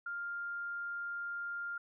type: tone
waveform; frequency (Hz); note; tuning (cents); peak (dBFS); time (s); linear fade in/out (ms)
sine; 1400; F6; +4; -37; 0.06-1.78; 5
effects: none